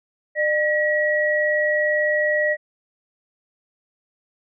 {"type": "tone pair together", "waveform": "sine", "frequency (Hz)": [603, 1914.4], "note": ["D5", "A#6"], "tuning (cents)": [46, 46], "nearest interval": "octave + minor sixth", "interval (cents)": 2000, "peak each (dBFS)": -20, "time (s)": [0.35, 2.57], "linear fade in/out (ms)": 50, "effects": []}